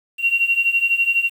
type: beating tone pair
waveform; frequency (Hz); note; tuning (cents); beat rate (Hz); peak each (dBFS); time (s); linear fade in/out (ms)
sine; 2742 / 2754; F7 / F7; -32 / -25; 12; -20 / -17; 0.18-1.3; 50
effects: 7-bit